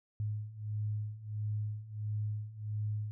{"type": "beating tone pair", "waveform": "sine", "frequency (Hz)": [105, 106.5], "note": ["G#2", "G#2"], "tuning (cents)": [19, 44], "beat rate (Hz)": 1.5, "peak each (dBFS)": [-39, -36], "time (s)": [0.2, 3.11], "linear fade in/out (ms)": 0, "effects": []}